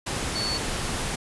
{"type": "tone in noise", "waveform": "sine", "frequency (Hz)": 4447, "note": "C#8", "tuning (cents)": 5, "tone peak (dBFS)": -27, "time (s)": [0.35, 0.58], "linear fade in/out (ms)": 10, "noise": "pink", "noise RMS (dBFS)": -29, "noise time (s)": [0.06, 1.16], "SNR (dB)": -1, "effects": ["resampled to 24000 Hz"]}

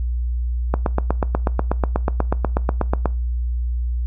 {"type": "click train", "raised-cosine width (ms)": 1, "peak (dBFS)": -4, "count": 20, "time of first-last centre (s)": [0.74, 3.057], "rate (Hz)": 8.2, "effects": ["noise-tail reverb RT60 0.3 s tail -21 dB re dry", "added 60 Hz sine -19 dBFS peak until 4.06 s"]}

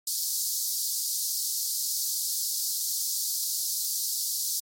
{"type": "high-pass noise", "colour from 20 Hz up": "pink", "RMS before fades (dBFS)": -29, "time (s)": [0.07, 4.6], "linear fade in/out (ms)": 5, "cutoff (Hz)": 4400, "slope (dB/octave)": 48, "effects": ["MP3 64 kbps"]}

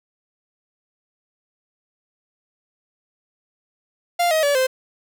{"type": "tone with pitch steps", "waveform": "45% pulse", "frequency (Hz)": [697, 631.8, 572.7, 519.2], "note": ["F5", "D#5", "D5", "C5"], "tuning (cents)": [-4, 26, -44, -13], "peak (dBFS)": -16, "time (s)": [4.19, 4.67], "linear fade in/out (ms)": 10, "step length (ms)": 120, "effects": []}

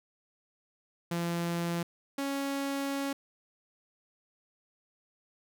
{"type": "tone pair in turn", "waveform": "sawtooth", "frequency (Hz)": [170.8, 277.1], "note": ["F3", "C#4"], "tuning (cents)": [-38, -1], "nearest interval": "minor sixth", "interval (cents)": 837, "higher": "second", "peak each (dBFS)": [-26, -27], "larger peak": "first", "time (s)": [[1.11, 1.83], [2.18, 3.13]], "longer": "second", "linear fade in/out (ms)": 5, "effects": []}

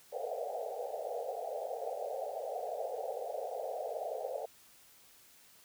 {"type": "band-pass noise", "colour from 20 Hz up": "pink", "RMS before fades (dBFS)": -39, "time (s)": [0.12, 4.46], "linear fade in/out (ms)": 10, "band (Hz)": [450, 780], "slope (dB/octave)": 96, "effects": ["white hiss -61 dBFS RMS until 5.64 s"]}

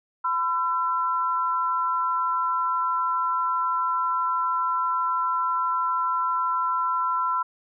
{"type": "tone pair together", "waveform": "sine", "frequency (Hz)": [1009, 1346.9], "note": ["B5", "E6"], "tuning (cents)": [37, 37], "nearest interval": "perfect fourth", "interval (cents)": 500, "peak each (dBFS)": [-24, -25], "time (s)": [0.24, 7.43], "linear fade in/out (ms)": 10, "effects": []}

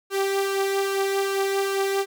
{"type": "tone with flanger", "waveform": "sawtooth", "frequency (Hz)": 392, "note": "G4", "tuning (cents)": 0, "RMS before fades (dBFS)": -24, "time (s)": [0.1, 2.06], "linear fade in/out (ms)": 50, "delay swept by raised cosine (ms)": [1.8, 3.1], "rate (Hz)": 2.5, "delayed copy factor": 0.55, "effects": []}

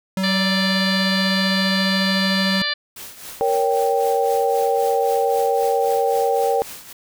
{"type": "tone with pitch glide", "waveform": "square", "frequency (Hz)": [190, 191.43], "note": ["F#3", "G3"], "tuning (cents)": [46, -41], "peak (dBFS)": -20, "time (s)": [0.17, 2.62], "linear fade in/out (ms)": 2, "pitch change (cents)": 13, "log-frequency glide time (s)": [0.53, 2.24]}
{"type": "harmonic tone", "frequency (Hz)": 587.3, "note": "D5", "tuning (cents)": 0, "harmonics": [1, 2, 3, 4, 5, 6, 7, 8], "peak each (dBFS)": [-35, -33, -24, -32, -30, -28, -26, -27], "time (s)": [0.23, 2.74], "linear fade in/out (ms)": 10}
{"type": "noise with tremolo", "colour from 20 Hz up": "white", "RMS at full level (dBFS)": -34, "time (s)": [2.96, 6.93], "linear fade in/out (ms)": 5, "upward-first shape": "triangle", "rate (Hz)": 3.8, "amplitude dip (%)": 70}
{"type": "chord", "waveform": "sine", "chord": "G diminished", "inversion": "first", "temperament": "equal", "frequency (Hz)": [466.2, 554.4, 784], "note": ["Bb4", "Db5", "G5"], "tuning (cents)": [0, 0, 0], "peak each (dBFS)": [-19, -22, -20], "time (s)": [3.41, 6.62], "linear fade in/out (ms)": 0}
{"effects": []}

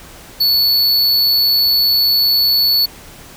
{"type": "tone", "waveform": "square", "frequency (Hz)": 4435, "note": "C#8", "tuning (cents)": 0, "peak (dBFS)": -11, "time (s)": [0.4, 2.86], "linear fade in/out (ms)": 10, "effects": ["pink hiss -38 dBFS RMS until 3.36 s"]}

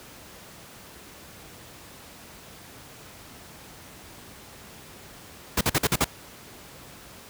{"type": "noise bursts", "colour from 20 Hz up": "pink", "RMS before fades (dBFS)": -21, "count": 6, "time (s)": [5.57, 6.045], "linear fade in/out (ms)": 5, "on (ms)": 40, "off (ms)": 47, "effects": ["pink hiss -46 dBFS RMS until 7.29 s", "high-pass 60 Hz 12 dB/octave"]}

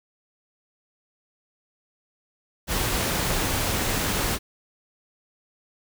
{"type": "noise", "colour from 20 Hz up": "pink", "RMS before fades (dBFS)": -25, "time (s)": [2.67, 4.39], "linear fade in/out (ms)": 50, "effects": []}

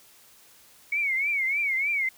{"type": "tone with vibrato", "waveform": "sine", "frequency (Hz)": 2217, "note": "C#7", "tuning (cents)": 0, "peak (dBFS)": -23, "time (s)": [0.92, 2.09], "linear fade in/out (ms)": 5, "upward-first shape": "triangle", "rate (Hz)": 3.3, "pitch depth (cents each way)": 140, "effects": ["white hiss -55 dBFS RMS until 2.17 s"]}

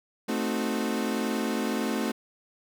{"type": "chord", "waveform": "35% pulse", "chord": "A diminished seventh", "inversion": "none", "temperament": "equal", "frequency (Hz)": [220, 261.6, 311.1, 370], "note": ["A3", "C4", "Eb4", "Gb4"], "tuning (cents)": [0, 0, 0, 0], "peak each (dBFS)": [-28, -30, -33, -33], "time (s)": [0.28, 2.12], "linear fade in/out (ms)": 10, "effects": []}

